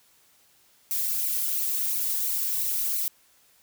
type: noise with flanger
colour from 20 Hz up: violet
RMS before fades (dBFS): -27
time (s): 0.91-3.08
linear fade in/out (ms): 0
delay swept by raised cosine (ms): 0.57 to 3.57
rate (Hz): 2.9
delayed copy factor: -1
effects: white hiss -61 dBFS RMS until 3.62 s